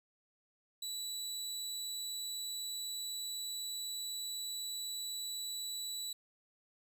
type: tone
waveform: 25% pulse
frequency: 3944 Hz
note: B7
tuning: 3 cents flat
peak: -35 dBFS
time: 0.82-6.13 s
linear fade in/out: 5 ms
effects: 12-bit